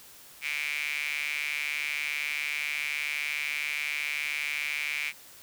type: tone with high-pass filter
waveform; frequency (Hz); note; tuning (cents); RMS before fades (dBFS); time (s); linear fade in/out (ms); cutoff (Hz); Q
sawtooth; 147.2; D3; +4; -32; 0.41-5.13; 50; 2300; 9.2
effects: white hiss -51 dBFS RMS until 5.42 s